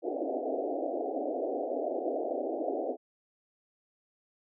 white band-pass noise, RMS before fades -33 dBFS, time 0.02-2.97 s, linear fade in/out 50 ms, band 260 to 740 Hz, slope 96 dB/octave, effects none

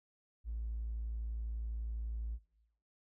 triangle tone with tanh clipping, 56 Hz, A1, 31 cents sharp, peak -36 dBFS, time 0.44-2.39 s, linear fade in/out 50 ms, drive 1 dB, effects noise-tail reverb RT60 0.9 s tail -20 dB re dry

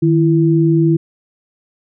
sine tone pair together, 155.6 / 332.8 Hz, D#3 / E4, 0 / +17 cents, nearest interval octave + minor second, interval 1317 cents, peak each -12 dBFS, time 0.02-0.97 s, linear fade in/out 10 ms, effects none

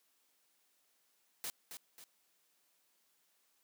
white noise with echo, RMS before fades -41 dBFS, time 1.44-1.5 s, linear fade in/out 0 ms, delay 270 ms, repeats 2, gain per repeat -7 dB, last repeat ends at 2.04 s, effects white hiss -75 dBFS RMS until 3.63 s + high-pass 200 Hz 12 dB/octave

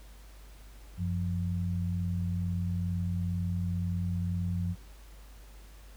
sine tone pair together, 92.5 / 174.62 Hz, F#2 / F3, 0 / 0 cents, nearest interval major seventh, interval 1100 cents, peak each -30 / -33 dBFS, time 0.97-4.76 s, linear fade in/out 50 ms, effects added 50 Hz sine -48 dBFS peak until 5.96 s + pink hiss -58 dBFS RMS until 5.96 s

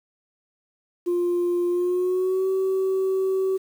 sine tone with pitch glide, 351.1 to 380.7 Hz, F4 to F#4, +9 to +49 cents, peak -18 dBFS, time 1.06-3.58 s, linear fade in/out 20 ms, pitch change +140 cents, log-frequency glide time 1.69-2.48 s, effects tanh soft clip ceiling -18 dBFS + 8-bit

